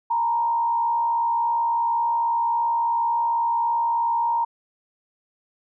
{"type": "tone with frequency modulation", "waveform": "sine", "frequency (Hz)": 932.3, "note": "A#5", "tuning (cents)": 0, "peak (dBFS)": -19, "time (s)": [0.1, 4.45], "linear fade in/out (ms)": 10, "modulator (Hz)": 62.8, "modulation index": 0.48, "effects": []}